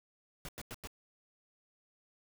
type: noise bursts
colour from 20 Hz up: pink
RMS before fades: -44 dBFS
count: 4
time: 0.45-0.873 s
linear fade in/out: 0 ms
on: 36 ms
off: 93 ms
effects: none